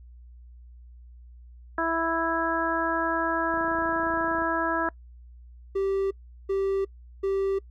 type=harmonic tone; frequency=329.6 Hz; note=E4; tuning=in tune; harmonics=1 / 2 / 3 / 4 / 5; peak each=-30 / -30 / -30 / -30 / -30 dBFS; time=1.78-4.89 s; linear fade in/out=2 ms
type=click train; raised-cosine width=2 ms; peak=-30 dBFS; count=26; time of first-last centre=3.54-4.42 s; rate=28.4 Hz
type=tone bursts; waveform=triangle; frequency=389.9 Hz; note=G4; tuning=9 cents flat; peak=-21 dBFS; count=3; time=5.75-7.59 s; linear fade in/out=10 ms; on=360 ms; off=380 ms
effects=noise-tail reverb RT60 0.1 s tail -24 dB re dry + added 60 Hz sine -45 dBFS peak until 7.7 s